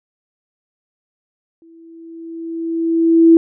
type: tone with exponential growth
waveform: sine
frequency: 330 Hz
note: E4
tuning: 2 cents sharp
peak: -3 dBFS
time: 1.62-3.37 s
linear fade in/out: 1 ms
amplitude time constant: 380 ms
effects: none